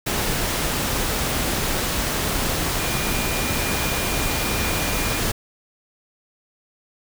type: tone in noise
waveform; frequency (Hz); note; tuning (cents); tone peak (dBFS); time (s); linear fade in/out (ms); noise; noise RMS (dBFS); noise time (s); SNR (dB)
sine; 2418; D7; +50; -32; 2.79-5.19; 10; pink; -23; 0.06-5.32; -12
effects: none